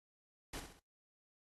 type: noise with echo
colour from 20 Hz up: pink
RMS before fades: -45 dBFS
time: 0.53-0.6 s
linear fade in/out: 5 ms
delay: 65 ms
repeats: 3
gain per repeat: -7 dB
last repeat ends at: 0.795 s
effects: noise-tail reverb RT60 0.2 s tail -23 dB re dry + AAC 32 kbps